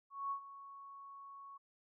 sine tone with ADSR envelope, 1108.7 Hz, C#6, in tune, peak -35 dBFS, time 0.1-1.58 s, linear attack 210 ms, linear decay 89 ms, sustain -15 dB, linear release 15 ms, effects none

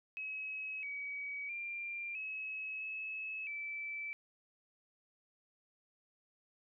sine tone with pitch steps, 2560 / 2269 / 2382 / 2571 / 2587 / 2319 Hz, D#7 / C#7 / D7 / E7 / E7 / D7, +49 / +40 / +24 / -44 / -33 / -22 cents, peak -39 dBFS, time 0.17-4.13 s, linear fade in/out 0 ms, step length 660 ms, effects none

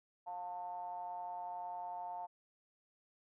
triangle ring-modulated tone, 92.5 Hz, F#2, in tune, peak -36 dBFS, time 0.26-2.27 s, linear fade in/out 20 ms, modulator 802 Hz, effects none

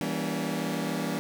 sawtooth chord, E diminished seventh, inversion none, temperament just, 164.81 / 197.78 / 237.3 / 284.8 Hz, E3 / G3 / Bb3 / Db4, 0 / +16 / +31 / +47 cents, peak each -30 dBFS, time 0.01-1.19 s, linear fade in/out 0 ms, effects none

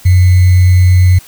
sine tone with sample-and-hold, 90.9 Hz, F#2, 30 cents flat, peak -3 dBFS, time 0.05-1.19 s, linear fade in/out 10 ms, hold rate 2100 Hz, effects white hiss -38 dBFS RMS until 1.27 s

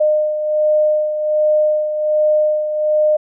sine beating tone pair, 609 / 610.3 Hz, D#5 / D#5, -37 / -34 cents, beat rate 1.3 Hz, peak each -13 / -21 dBFS, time 0-3.17 s, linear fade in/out 10 ms, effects none

